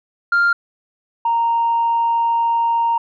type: tone pair in turn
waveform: sine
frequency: 1396.9 / 928.3 Hz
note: F6 / A#5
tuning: 0 / -7 cents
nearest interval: perfect fifth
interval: 707 cents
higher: first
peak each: -10 / -13 dBFS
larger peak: first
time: 0.32-0.53 / 1.25-2.98 s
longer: second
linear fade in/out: 5 ms
effects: tanh soft clip ceiling -10 dBFS